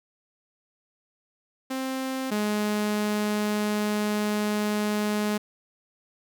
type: tone pair in turn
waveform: sawtooth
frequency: 263 / 209.8 Hz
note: C4 / G#3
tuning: +9 / +18 cents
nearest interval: major third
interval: 391 cents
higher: first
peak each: -24 / -20 dBFS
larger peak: second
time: 1.7-2.31 / 2.31-5.38 s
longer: second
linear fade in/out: 10 ms
effects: none